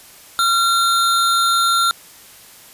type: tone pair together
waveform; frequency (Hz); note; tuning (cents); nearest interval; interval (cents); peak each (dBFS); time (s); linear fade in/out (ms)
square; 1373 / 3665; F6 / A#7; -30 / -30; octave + perfect fourth; 1700; -15 / -21; 0.39-1.91; 0
effects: white hiss -43 dBFS RMS until 2.73 s + resampled to 32000 Hz